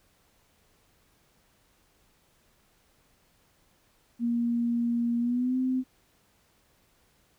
sine tone with pitch glide, 236.1 to 257.5 Hz, A#3 to C4, +22 to -28 cents, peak -24 dBFS, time 4.19-5.84 s, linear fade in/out 50 ms, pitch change +150 cents, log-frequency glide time 5.19-5.57 s, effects pink hiss -66 dBFS RMS until 7.38 s

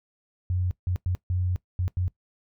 sine tone bursts at uneven times, 90.7 Hz, F#2, 34 cents flat, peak -23 dBFS, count 6, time 0.5-0.71 / 0.87-0.96 / 1.06-1.15 / 1.3-1.56 / 1.79-1.88 / 1.97-2.08 s, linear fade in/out 0 ms, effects noise-tail reverb RT60 0.1 s tail -19 dB re dry

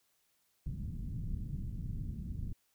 pink low-pass noise, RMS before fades -39 dBFS, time 0.66-2.53 s, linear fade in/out 5 ms, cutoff 200 Hz, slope 24 dB/octave, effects white hiss -75 dBFS RMS until 2.74 s

